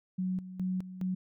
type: tone with tremolo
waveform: sine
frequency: 185 Hz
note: F#3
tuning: in tune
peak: -29 dBFS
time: 0.18-1.15 s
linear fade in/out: 10 ms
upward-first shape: square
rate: 2.4 Hz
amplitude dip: 75%
effects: none